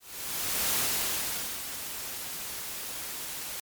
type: noise with ADSR envelope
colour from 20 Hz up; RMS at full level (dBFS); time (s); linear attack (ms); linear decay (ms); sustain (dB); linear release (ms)
white; -27; 0-3.6; 730; 880; -10; 3
effects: MP3 96 kbps